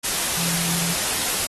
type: tone in noise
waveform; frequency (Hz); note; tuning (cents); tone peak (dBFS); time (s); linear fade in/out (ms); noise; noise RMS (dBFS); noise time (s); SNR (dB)
sine; 170; F3; -46; -29; 0.37-0.94; 20; white; -23; 0.03-1.47; -9
effects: AAC 32 kbps